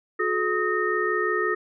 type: tone cluster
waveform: sine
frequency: 362.9 / 428.6 / 1261 / 1840 Hz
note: F#4 / A4 / D#6 / A#6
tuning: -34 / -45 / +23 / -23 cents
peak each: -27 dBFS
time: 0.19-1.55 s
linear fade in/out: 10 ms
effects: none